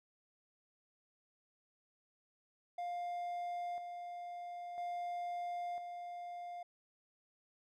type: tone with tremolo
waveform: triangle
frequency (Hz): 703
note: F5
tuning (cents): +11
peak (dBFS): -36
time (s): 2.78-6.63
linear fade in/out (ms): 5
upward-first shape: square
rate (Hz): 0.5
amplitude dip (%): 45
effects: none